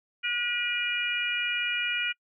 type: harmonic tone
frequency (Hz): 482.4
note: B4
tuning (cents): -41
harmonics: 3 / 4 / 5 / 6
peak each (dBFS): -32 / -37 / -29 / -32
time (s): 0.23-2.13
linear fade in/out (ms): 20
effects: noise-tail reverb RT60 0.1 s tail -26 dB re dry